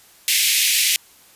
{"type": "high-pass noise", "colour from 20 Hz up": "pink", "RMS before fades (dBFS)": -17, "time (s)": [0.28, 0.96], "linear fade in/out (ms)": 0, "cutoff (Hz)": 2100, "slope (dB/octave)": 48, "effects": ["white hiss -50 dBFS RMS until 1.35 s", "resampled to 32000 Hz"]}